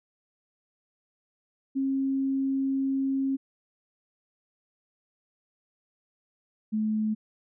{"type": "tone pair in turn", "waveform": "sine", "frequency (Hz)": [270, 215.9], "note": ["C#4", "A3"], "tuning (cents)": [-45, -33], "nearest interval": "major third", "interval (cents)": 388, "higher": "first", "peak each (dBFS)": -24, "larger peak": "neither", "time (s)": [[1.75, 3.37], [6.72, 7.15]], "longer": "first", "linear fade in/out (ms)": 20, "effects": []}